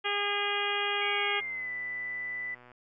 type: harmonic tone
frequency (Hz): 407.6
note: G#4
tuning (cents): -32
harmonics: 1 / 2 / 3 / 4 / 5 / 6 / 7 / 8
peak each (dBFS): -36 / -36 / -36 / -36 / -36 / -36 / -36 / -36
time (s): 0.04-1.41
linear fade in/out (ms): 20
type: tone with pitch glide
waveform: sine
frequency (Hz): 2258 to 1988.5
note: C#7 to B6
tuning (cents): +31 to +11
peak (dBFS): -33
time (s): 1.01-2.55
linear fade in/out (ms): 10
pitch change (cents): -220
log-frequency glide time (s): 1.12-1.7
type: click train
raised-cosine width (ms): 0.5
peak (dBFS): -38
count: 163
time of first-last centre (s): 1.4-2.717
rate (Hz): 123
effects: none